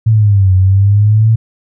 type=exponential two-way sweep; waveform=sine; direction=down then up; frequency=113.4 to 92.4 to 113.4 Hz; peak=-5 dBFS; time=0.06-1.36 s; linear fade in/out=10 ms; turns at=0.54 s; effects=none